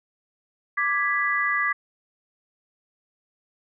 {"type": "chord", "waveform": "sine", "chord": "G# diminished", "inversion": "second", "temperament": "equal", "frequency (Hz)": [1174.7, 1661.2, 1975.5], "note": ["D6", "G#6", "B6"], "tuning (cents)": [0, 0, 0], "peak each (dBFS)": [-26, -26, -24], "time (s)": [0.77, 1.73], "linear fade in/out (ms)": 10, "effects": []}